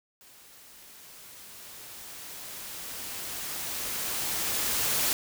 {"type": "noise with level ramp", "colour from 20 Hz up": "white", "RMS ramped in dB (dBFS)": [-54, -26], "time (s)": [0.21, 5.13], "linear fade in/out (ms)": 0, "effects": []}